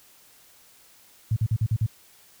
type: tone bursts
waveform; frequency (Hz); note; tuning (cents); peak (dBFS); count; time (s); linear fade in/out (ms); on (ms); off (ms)
sine; 110; A2; 0; -19; 6; 1.31-1.864; 5; 54; 46
effects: white hiss -55 dBFS RMS until 2.4 s